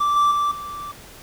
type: tone with level steps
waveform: triangle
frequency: 1169 Hz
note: D6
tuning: 8 cents flat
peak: -15 / -12 / -16 / -28 dBFS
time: 0-0.92 s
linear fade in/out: 10 ms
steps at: 0.16 / 0.31 / 0.51 s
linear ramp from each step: 5 ms
effects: pink hiss -43 dBFS RMS until 1.22 s